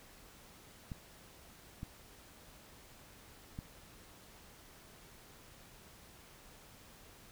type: clicks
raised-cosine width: 5 ms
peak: -29 dBFS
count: 3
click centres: 0.918 / 1.831 / 3.589 s
effects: pink hiss -58 dBFS RMS until 7.31 s